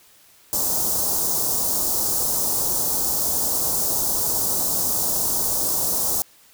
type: band-stop noise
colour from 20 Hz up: white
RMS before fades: -22 dBFS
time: 0.53-6.22 s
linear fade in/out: 0 ms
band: 1000 to 5300 Hz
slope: 24 dB/octave
effects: white hiss -53 dBFS RMS until 6.53 s